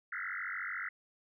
sine tone with frequency modulation, 1700 Hz, G#6, 40 cents sharp, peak -36 dBFS, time 0.12-0.89 s, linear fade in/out 5 ms, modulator 46.9 Hz, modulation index 7.8, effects none

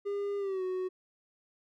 triangle tone with pitch glide, 403.8 to 370.3 Hz, G#4 to F#4, -49 to +1 cents, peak -29 dBFS, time 0.05-0.89 s, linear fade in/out 20 ms, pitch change -150 cents, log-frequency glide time 0.38-0.63 s, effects none

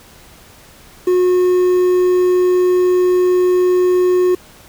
triangle tone with quantisation, 362.8 Hz, F#4, 34 cents flat, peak -8 dBFS, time 1.07-4.35 s, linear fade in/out 5 ms, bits 6, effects pink hiss -43 dBFS RMS until 4.68 s

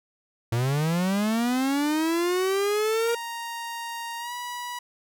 45% pulse linear sweep, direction up, 112.6 to 472.7 Hz, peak -22 dBFS, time 0.52-3.15 s, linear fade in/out 5 ms
sawtooth tone with pitch glide, 932.3 to 974.7 Hz, A#5 to B5, 0 to -23 cents, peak -28 dBFS, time 3.07-4.79 s, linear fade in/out 5 ms, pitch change +77 cents, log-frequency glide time 4.18-4.33 s
effects none

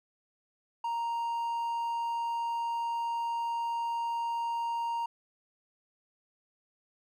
triangle tone, 932.3 Hz, A#5, in tune, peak -28 dBFS, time 0.84-5.06 s, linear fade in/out 5 ms, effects none

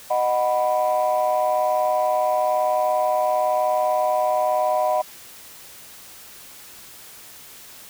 sine chord, B major, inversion first, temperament equal with one note detuned, 619 / 740 / 987.8 Hz, D#5 / F#5 / B5, -9 / 0 / 0 cents, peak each -20 / -21 / -24 dBFS, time 0.1-5.02 s, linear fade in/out 10 ms, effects tanh soft clip ceiling -11 dBFS + white hiss -43 dBFS RMS until 7.89 s

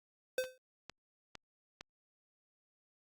square tone with exponential decay, 513 Hz, C5, 34 cents flat, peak -29 dBFS, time 0.38-0.58 s, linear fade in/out 2 ms, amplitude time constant 42 ms
click train, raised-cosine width 0.2 ms, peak -28 dBFS, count 4, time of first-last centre 0.44-1.81 s, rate 2.19 Hz
effects Opus 48 kbps

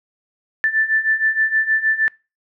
sine beating tone pair, 1760 / 1766.4 Hz, A6 / A6, 0 / +6 cents, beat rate 6.4 Hz, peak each -20 / -17 dBFS, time 0.64-2.08 s, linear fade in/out 0 ms, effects noise-tail reverb RT60 0.3 s tail -25 dB re dry

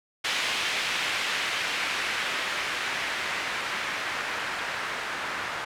blue noise with low-pass filter sweep, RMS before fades -30 dBFS, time 0.24-5.65 s, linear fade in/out 10 ms, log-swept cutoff 2700 to 1500 Hz, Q 1.2, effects none

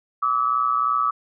sine tone pair together, 1159 / 1282 Hz, D6 / E6, -23 / -49 cents, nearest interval major second, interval 174 cents, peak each -21 dBFS, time 0.22-1.11 s, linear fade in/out 10 ms, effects none

